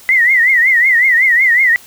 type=tone with vibrato; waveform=sine; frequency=1987 Hz; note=B6; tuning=10 cents sharp; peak=-7 dBFS; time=0.09-1.76 s; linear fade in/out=0 ms; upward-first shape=triangle; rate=5.4 Hz; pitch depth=160 cents each way; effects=white hiss -40 dBFS RMS until 1.86 s